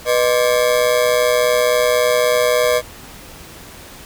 40% pulse ring-modulated tone, 554.4 Hz, C#5, in tune, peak -9 dBFS, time 0.05-2.82 s, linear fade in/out 50 ms, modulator 61.8 Hz, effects pink hiss -38 dBFS RMS until 4.05 s

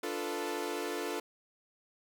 sawtooth chord, B half-diminished seventh, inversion first, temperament equal, 293.7 / 349.2 / 440 / 493.9 Hz, D4 / F4 / A4 / B4, 0 / 0 / 0 / 0 cents, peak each -37 / -35 / -34 / -39 dBFS, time 0.03-1.2 s, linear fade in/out 5 ms, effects none

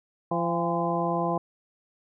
harmonic tone with a mistuned harmonic, 171 Hz, F3, 36 cents flat, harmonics 1 / 2 / 3 / 4 / 5 / 6, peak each -30 / -31 / -32 / -30 / -32 / -31 dBFS, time 0.31-1.38 s, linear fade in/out 5 ms, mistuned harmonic 5, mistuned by -70 cents, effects none

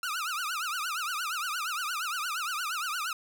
sawtooth tone with vibrato, 1333 Hz, E6, 19 cents sharp, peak -27 dBFS, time 0.03-3.13 s, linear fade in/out 2 ms, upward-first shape triangle, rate 8.6 Hz, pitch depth 240 cents each way, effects none

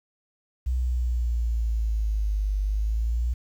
sine linear two-way sweep, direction down then up, 63.2 to 49.41 to 60.6 Hz, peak -22 dBFS, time 0.66-3.34 s, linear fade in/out 10 ms, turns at 2.6 s, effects 9-bit

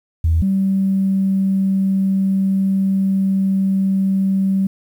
sine tone pair in turn, 81.5 / 192.89 Hz, E2 / G3, -19 / -28 cents, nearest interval octave + minor third, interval 1491 cents, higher second, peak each -11 / -13 dBFS, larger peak first, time 0.24-0.42 / 0.42-4.67 s, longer second, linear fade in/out 5 ms, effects tanh soft clip ceiling -7 dBFS + 8-bit

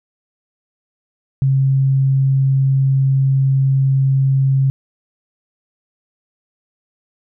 sine tone, 134.9 Hz, C#3, 47 cents flat, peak -11 dBFS, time 1.42-4.7 s, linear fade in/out 0 ms, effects none

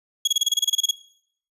30% pulse tone bursts, 3322 Hz, G#7, in tune, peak -13 dBFS, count 13, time 0.25-0.911 s, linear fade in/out 5 ms, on 25 ms, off 28 ms, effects noise-tail reverb RT60 0.6 s tail -17 dB re dry + resampled to 32000 Hz

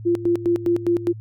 sine tone with tremolo, 345.3 Hz, F4, 20 cents flat, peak -15 dBFS, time 0.05-1.13 s, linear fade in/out 20 ms, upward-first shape square, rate 4.9 Hz, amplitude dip 80%, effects added 109 Hz sine -33 dBFS peak until 1.2 s

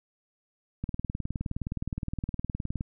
click train, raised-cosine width 5 ms, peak -19 dBFS, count 39, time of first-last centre 0.84-2.809 s, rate 19.3 Hz, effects none

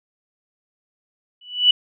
sine tone with exponential growth, 2960 Hz, F#7, in tune, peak -7 dBFS, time 1.41-1.71 s, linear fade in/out 5 ms, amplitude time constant 64 ms, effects none

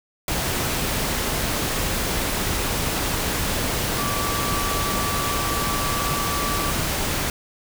sine tone in noise, 1156 Hz, D6, 28 cents flat, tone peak -27 dBFS, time 3.98-6.71 s, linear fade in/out 2 ms, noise pink, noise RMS -24 dBFS, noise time 0.28-7.3 s, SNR -6 dB, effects none

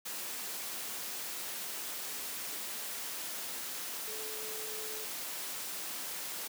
sine tone in noise, 434.3 Hz, A4, 23 cents flat, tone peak -46 dBFS, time 4.07-5.05 s, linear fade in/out 10 ms, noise white, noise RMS -40 dBFS, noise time 0.05-6.48 s, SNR -9 dB, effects high-pass 200 Hz 12 dB/octave

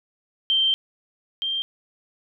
sine tone pair in turn, 3136 / 3172 Hz, G7 / G7, 0 / +20 cents, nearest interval unison, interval 20 cents, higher second, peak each -17 / -23 dBFS, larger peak first, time 0.5-0.74 / 1.42-1.62 s, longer first, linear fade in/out 0 ms, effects none

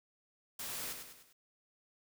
white noise with echo, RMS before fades -42 dBFS, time 0.59-0.93 s, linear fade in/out 5 ms, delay 100 ms, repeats 4, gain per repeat -6 dB, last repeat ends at 1.33 s, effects none

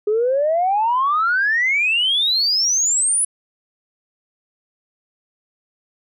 sine exponential sweep, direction up, 409.6 to 10210 Hz, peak -14 dBFS, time 0.07-3.25 s, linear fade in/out 5 ms, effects tanh soft clip ceiling -10 dBFS

